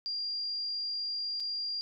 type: tone with dropouts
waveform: sine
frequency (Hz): 4784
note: D8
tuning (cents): +31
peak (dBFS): -32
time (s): 0.06-1.81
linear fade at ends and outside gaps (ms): 0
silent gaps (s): 1.4-1.404
effects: none